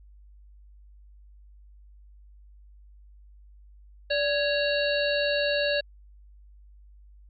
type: harmonic tone with a mistuned harmonic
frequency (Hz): 554.4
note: C#5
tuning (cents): 0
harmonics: 1 / 3 / 5 / 7 / 8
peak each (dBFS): -25 / -30 / -32 / -33 / -34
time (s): 4.1-5.81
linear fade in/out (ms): 10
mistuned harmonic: 1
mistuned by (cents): +78
effects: added 50 Hz sine -49 dBFS peak until 7.29 s